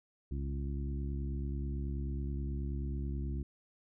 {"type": "harmonic tone with a mistuned harmonic", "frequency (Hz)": 69.3, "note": "C#2", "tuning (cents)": 0, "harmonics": [1, 2, 3, 4, 5], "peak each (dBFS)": [-35, -41, -45, -47, -49], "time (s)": [0.31, 3.43], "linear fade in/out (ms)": 5, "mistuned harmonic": 1, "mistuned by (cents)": -64, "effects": []}